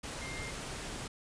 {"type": "tone in noise", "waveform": "sine", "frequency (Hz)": 2112, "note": "C7", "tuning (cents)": 16, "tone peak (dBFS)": -43, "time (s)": [0.21, 0.51], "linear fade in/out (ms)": 10, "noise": "pink", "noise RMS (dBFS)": -41, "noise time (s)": [0.03, 1.08], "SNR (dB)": -5, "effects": ["resampled to 22050 Hz"]}